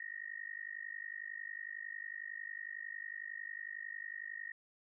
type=tone with amplitude modulation; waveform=sine; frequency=1864.7 Hz; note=A#6; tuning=in tune; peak=-38 dBFS; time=0-4.52 s; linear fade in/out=5 ms; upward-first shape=sine; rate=51 Hz; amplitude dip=100%; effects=none